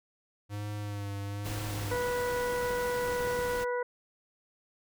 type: tone with vibrato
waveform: square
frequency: 102.2 Hz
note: G#2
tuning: 27 cents flat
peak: -35 dBFS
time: 0.49-1.98 s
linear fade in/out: 50 ms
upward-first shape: sine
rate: 1.1 Hz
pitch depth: 35 cents each way
type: noise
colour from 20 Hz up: pink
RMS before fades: -40 dBFS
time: 1.44-3.65 s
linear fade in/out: 20 ms
type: harmonic tone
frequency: 490 Hz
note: B4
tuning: 14 cents flat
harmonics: 1 / 2 / 3 / 4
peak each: -30 / -36 / -39 / -43 dBFS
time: 1.91-3.83 s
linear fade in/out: 5 ms
type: clicks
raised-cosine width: 2 ms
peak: -29 dBFS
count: 5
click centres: 2.707 / 3.081 / 3.206 / 3.273 / 3.39 s
effects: none